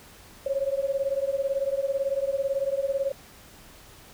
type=beating tone pair; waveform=sine; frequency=540 / 558 Hz; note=C#5 / C#5; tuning=-45 / +11 cents; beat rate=18 Hz; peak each=-27 dBFS; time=0.46-3.12 s; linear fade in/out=5 ms; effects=pink hiss -50 dBFS RMS until 4.13 s